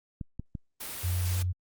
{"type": "clicks", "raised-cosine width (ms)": 5, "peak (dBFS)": -23, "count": 3, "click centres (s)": [0.212, 0.396, 0.552]}
{"type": "noise", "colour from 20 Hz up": "white", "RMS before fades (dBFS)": -38, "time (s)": [0.8, 1.43], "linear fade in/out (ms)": 10}
{"type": "tone", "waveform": "sine", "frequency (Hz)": 90.1, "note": "F#2", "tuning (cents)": -45, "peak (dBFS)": -26, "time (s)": [1.03, 1.53], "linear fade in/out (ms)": 20}
{"effects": ["Opus 48 kbps"]}